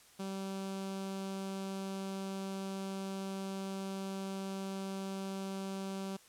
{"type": "tone with notch filter", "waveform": "sawtooth", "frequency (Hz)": 193.4, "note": "G3", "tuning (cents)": -23, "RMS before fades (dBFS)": -40, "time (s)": [0.19, 6.17], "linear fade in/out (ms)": 10, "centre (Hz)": 1900, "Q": 2, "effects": ["white hiss -61 dBFS RMS until 6.28 s", "low-pass 11000 Hz 12 dB/octave"]}